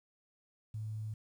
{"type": "tone", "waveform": "sine", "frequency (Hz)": 108.4, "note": "A2", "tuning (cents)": -25, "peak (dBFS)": -37, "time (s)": [0.74, 1.14], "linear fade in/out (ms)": 5, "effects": ["11-bit"]}